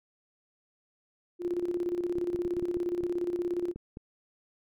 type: tone with tremolo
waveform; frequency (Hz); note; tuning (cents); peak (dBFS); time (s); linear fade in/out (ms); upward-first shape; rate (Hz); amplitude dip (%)
sine; 350.5; F4; +6; -26; 1.39-3.74; 50; square; 17; 60
type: clicks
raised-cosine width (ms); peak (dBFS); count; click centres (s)
3; -28; 9; 2.184 / 2.347 / 2.453 / 2.568 / 2.625 / 2.769 / 3.034 / 3.76 / 3.971
effects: none